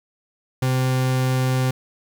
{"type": "tone", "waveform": "40% pulse", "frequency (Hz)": 129.2, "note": "C3", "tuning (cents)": -21, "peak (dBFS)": -17, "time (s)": [0.62, 1.71], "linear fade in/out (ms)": 5, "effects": ["9-bit"]}